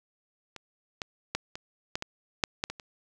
clicks, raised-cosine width 0.2 ms, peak -24 / -16 / -11 / -21 / -13 / -16 / -6 / -11 / -18 / -26 dBFS, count 10, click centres 0.563 / 1.018 / 1.35 / 1.555 / 1.955 / 2.024 / 2.438 / 2.639 / 2.7 / 2.798 s, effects none

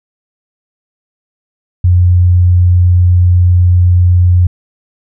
sine tone, 89.2 Hz, F2, 37 cents sharp, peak -4 dBFS, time 1.84-4.47 s, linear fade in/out 5 ms, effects none

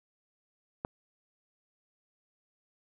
click, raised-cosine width 1 ms, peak -19 dBFS, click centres 0.849 s, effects none

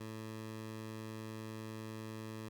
15% pulse tone, 110 Hz, A2, in tune, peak -37 dBFS, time 0-2.49 s, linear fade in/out 10 ms, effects none

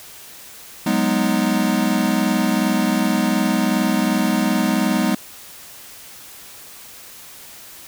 square chord, G# minor seventh, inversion third, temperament equal, 185 / 207.7 / 246.9 / 311.1 Hz, F#3 / G#3 / B3 / D#4, 0 / 0 / 0 / 0 cents, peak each -25 / -21 / -22 / -24 dBFS, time 0.86-5.15 s, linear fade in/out 5 ms, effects white hiss -40 dBFS RMS until 7.87 s

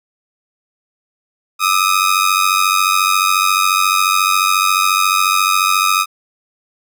sawtooth ring-modulated tone, 1249 Hz, D#6, 6 cents sharp, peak -5 dBFS, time 1.59-6.06 s, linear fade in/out 50 ms, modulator 47.1 Hz, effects none

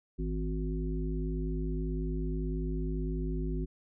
harmonic tone with a mistuned harmonic, 51.91 Hz, G#1, in tune, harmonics 1 / 3 / 5 / 7, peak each -32 / -37 / -39 / -40 dBFS, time 0.18-3.66 s, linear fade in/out 20 ms, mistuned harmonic 3, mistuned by +60 cents, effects none

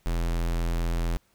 square tone, 42.23 Hz, E1, 43 cents sharp, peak -25 dBFS, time 0.06-1.17 s, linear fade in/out 0 ms, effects pink hiss -66 dBFS RMS until 1.34 s

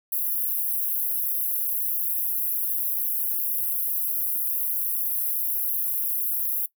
pink high-pass noise, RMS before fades -26 dBFS, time 0.12-6.66 s, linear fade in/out 5 ms, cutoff 11000 Hz, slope 96 dB/octave, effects noise-tail reverb RT60 0.1 s tail -19 dB re dry

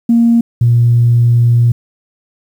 sine tone pair in turn, 233.1 / 118.79 Hz, A#3 / A#2, 0 / +33 cents, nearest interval octave, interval 1167 cents, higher first, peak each -5 dBFS, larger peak neither, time 0.09-0.41 / 0.61-1.72 s, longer second, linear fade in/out 5 ms, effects tanh soft clip ceiling -1 dBFS + 7-bit

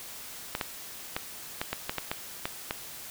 clicks, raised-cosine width 0.3 ms, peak -13 dBFS, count 10, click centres 0.551 / 0.612 / 1.165 / 1.615 / 1.73 / 1.895 / 1.983 / 2.115 / 2.455 / 2.709 s, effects white hiss -43 dBFS RMS until 3.1 s

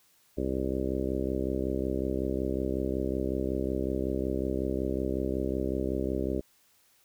harmonic tone, 65.41 Hz, C2, in tune, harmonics 1 / 2 / 3 / 4 / 5 / 6 / 7 / 8 / 9, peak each -35 / -40 / -37 / -35 / -34 / -34 / -40 / -40 / -40 dBFS, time 0.37-6.41 s, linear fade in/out 10 ms, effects white hiss -65 dBFS RMS until 7.04 s

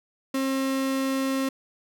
35% pulse tone, 267.7 Hz, C4, 40 cents sharp, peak -22 dBFS, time 0.34-1.49 s, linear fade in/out 5 ms, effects none

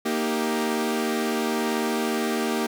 sawtooth chord, Eb major, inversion second, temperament equal, 233.1 / 311.1 / 392 Hz, Bb3 / Eb4 / G4, 0 / 0 / 0 cents, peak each -22 / -26 / -24 dBFS, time 0.05-2.67 s, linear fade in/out 10 ms, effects none

